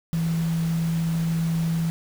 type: tone in noise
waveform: sine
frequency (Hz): 164.81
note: E3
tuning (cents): 0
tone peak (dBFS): -21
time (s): 0.13-1.9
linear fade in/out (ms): 0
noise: pink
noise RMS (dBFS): -39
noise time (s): 0.13-1.9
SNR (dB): +15
effects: none